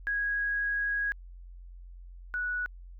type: tone pair in turn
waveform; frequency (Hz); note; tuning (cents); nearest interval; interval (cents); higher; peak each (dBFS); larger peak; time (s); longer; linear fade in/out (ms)
sine; 1652 / 1471.8; G#6 / F#6; -10 / -10; major second; 200; first; -27 / -29; first; 0.07-1.12 / 2.34-2.66; first; 0
effects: added 44 Hz sine -44 dBFS peak until 2.99 s